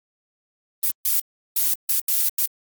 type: noise bursts at uneven times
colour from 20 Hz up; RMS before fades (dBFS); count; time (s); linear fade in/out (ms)
violet; -20; 6; 0.83-0.91 / 1.05-1.2 / 1.56-1.74 / 1.89-2 / 2.08-2.29 / 2.38-2.46; 5
effects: Opus 24 kbps